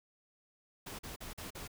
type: noise bursts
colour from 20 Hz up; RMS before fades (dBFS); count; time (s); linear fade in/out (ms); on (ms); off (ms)
pink; -45; 5; 0.86-1.678; 10; 130; 42
effects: none